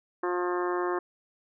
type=harmonic tone with a mistuned harmonic; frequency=178.1 Hz; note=F3; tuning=34 cents sharp; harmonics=2 / 3 / 4 / 5 / 6 / 7 / 8 / 9 / 10; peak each=-28 / -39 / -37 / -39 / -34 / -39 / -45 / -41 / -43 dBFS; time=0.23-0.99 s; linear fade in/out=5 ms; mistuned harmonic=8; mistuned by=-27 cents; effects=none